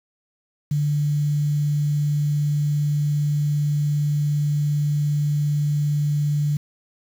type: tone with quantisation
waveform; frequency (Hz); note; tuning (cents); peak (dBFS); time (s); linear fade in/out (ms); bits
sine; 147.1; D3; +3; -18; 0.71-6.57; 5; 7
effects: none